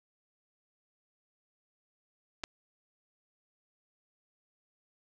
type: clicks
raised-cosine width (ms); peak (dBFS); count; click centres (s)
0.2; -22 / -18; 2; 2.436 / 2.439
effects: none